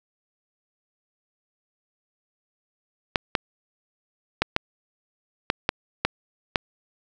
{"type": "clicks", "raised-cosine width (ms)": 0.3, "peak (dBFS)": -3, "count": 8, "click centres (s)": [3.158, 3.352, 4.42, 4.564, 5.501, 5.691, 6.05, 6.558], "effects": []}